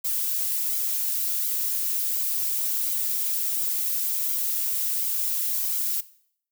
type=noise with flanger; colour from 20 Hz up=violet; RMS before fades=-26 dBFS; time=0.04-6.01 s; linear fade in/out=10 ms; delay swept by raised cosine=1.1 to 4.6 ms; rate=1.4 Hz; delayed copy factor=-0.5; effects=noise-tail reverb RT60 0.6 s tail -18 dB re dry